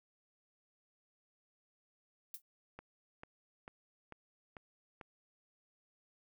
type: noise with exponential decay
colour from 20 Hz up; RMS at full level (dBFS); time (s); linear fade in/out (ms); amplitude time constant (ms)
violet; -40; 2.34-2.42; 2; 16
type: click train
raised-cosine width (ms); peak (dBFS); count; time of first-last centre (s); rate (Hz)
0.5; -33; 6; 2.79-5.012; 2.25
effects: none